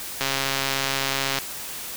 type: click train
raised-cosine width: 0.2 ms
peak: -6 dBFS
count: 161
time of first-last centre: 0.21-1.386 s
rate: 136 Hz
effects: white hiss -34 dBFS RMS until 1.96 s